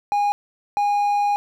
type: tone pair in turn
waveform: triangle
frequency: 819 / 819 Hz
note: G#5 / G#5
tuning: -24 / -24 cents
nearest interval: unison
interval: 0 cents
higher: neither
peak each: -15 dBFS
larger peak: neither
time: 0.12-0.32 / 0.77-1.36 s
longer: second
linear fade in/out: 0 ms
effects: none